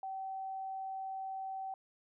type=tone; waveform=sine; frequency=768 Hz; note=G5; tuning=36 cents flat; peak=-38 dBFS; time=0.03-1.74 s; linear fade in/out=2 ms; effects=none